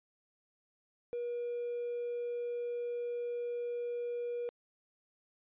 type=tone with hard clipping; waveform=triangle; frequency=480 Hz; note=B4; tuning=49 cents flat; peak=-35 dBFS; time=1.13-4.49 s; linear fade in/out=0 ms; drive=4 dB; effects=resampled to 8000 Hz